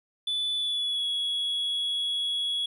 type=tone with pitch glide; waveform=triangle; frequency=3480 to 3352 Hz; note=A7 to G#7; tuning=-20 to +15 cents; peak=-24 dBFS; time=0.27-2.66 s; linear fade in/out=5 ms; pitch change=-65 cents; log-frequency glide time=0.56-1.06 s; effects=tanh soft clip ceiling -20 dBFS